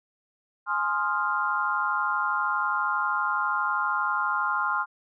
sine chord, F minor seventh, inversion first, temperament equal with one note detuned, 836.9 / 1046.5 / 1244.5 / 1396.9 Hz, Ab5 / C6 / Eb6 / F6, +13 / 0 / 0 / 0 cents, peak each -32 / -28 / -31 / -27 dBFS, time 0.66-4.86 s, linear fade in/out 50 ms, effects none

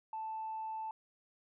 sine tone, 880 Hz, A5, in tune, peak -37 dBFS, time 0.13-0.91 s, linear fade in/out 2 ms, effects tanh soft clip ceiling -33 dBFS

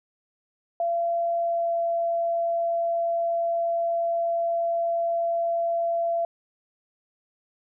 sine tone with pitch glide, 681 to 677.1 Hz, F5 to E5, -44 to +46 cents, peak -22 dBFS, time 0.8-6.25 s, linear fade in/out 2 ms, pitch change -10 cents, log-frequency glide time 1.38-1.76 s, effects none

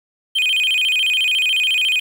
triangle tone with vibrato, 2794 Hz, F7, in tune, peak -13 dBFS, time 0.35-2 s, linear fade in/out 10 ms, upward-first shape square, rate 14 Hz, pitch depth 200 cents each way, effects 7-bit

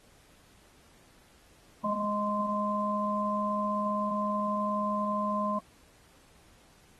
harmonic tone, 207.7 Hz, G#3, in tune, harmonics 1 / 3 / 5, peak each -32 / -34 / -30 dBFS, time 1.84-5.59 s, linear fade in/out 5 ms, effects pink hiss -61 dBFS RMS until 6.99 s + AAC 32 kbps

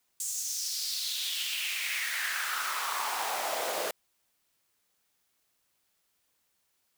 pink noise with high-pass filter sweep, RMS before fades -33 dBFS, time 0.2-3.91 s, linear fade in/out 2 ms, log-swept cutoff 7500 to 510 Hz, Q 3.6, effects white hiss -75 dBFS RMS until 6.97 s

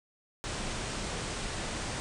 pink low-pass noise, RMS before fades -36 dBFS, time 0.44-2 s, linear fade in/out 0 ms, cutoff 9400 Hz, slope 96 dB/octave, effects none

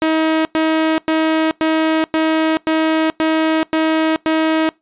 sawtooth tone bursts, 317.8 Hz, D#4, 37 cents sharp, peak -9 dBFS, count 9, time 0.02-4.69 s, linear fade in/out 0 ms, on 430 ms, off 100 ms, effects noise-tail reverb RT60 0.2 s tail -23 dB re dry + resampled to 8000 Hz

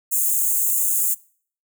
white high-pass noise, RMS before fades -20 dBFS, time 0.11-1.15 s, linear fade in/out 20 ms, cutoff 6600 Hz, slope 96 dB/octave, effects noise-tail reverb RT60 0.5 s tail -23 dB re dry

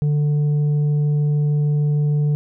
sine tone with tanh clipping, 147.8 Hz, D3, 11 cents sharp, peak -16 dBFS, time 0.02-2.35 s, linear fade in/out 0 ms, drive 4 dB, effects none

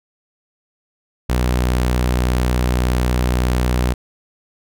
sawtooth tone, 61.74 Hz, B1, in tune, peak -11 dBFS, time 1.29-3.94 s, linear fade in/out 10 ms, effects none

